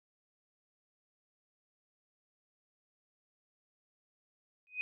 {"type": "tone with exponential growth", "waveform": "sine", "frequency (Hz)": 2500, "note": "D#7", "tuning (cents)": 8, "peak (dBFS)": -29, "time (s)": [4.67, 4.81], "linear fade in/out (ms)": 0, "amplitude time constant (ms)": 30, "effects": []}